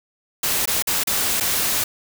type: noise with dropouts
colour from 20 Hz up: white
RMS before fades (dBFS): -21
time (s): 0.43-1.84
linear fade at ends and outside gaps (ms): 5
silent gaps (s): 0.657-0.674 / 0.824-0.871 / 1.037-1.071 / 1.401-1.407
effects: none